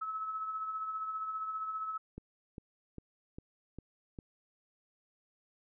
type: tone with tremolo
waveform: sine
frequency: 1296 Hz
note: E6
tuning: 30 cents flat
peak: -33 dBFS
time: 0.01-1.98 s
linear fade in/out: 10 ms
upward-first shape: triangle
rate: 15 Hz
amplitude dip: 50%
type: click train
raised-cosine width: 3 ms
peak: -31 dBFS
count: 6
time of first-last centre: 2.18-4.188 s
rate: 2.49 Hz
effects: none